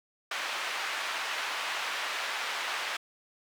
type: band-pass noise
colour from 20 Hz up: white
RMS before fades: -34 dBFS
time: 0.31-2.97 s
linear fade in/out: 5 ms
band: 810 to 2600 Hz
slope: 12 dB/octave
effects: none